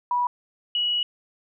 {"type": "tone pair in turn", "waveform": "sine", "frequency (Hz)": [976, 2925], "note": ["B5", "F#7"], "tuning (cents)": [-21, -21], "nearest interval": "octave + perfect fifth", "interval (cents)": 1900, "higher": "second", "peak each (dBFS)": [-20, -21], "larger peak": "first", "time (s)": [[0.11, 0.27], [0.75, 1.03]], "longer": "second", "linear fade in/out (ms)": 2, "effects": []}